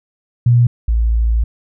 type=tone pair in turn; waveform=sine; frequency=120.4 / 56.56 Hz; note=B2 / A1; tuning=-44 / +48 cents; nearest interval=octave + minor second; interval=1308 cents; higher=first; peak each=-7 / -11 dBFS; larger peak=first; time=0.46-0.67 / 0.88-1.44 s; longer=second; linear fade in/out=5 ms; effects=none